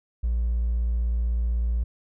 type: tone with hard clipping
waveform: triangle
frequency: 58 Hz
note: A#1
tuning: 8 cents flat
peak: -21 dBFS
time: 0.23-1.84 s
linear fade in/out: 10 ms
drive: 2 dB
effects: none